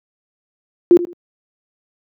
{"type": "tone with echo", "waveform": "sine", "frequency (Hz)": 349.2, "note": "F4", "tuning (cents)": 0, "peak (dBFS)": -4, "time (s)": [0.91, 0.97], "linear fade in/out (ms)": 0, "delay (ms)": 80, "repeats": 2, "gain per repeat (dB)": -14, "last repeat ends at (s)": 1.13, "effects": ["high-pass 200 Hz 12 dB/octave"]}